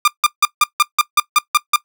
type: tone bursts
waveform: sawtooth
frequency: 1200 Hz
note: D6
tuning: 37 cents sharp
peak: -5 dBFS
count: 10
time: 0.05-1.76 s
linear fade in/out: 2 ms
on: 27 ms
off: 160 ms
effects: noise-tail reverb RT60 0.1 s tail -19 dB re dry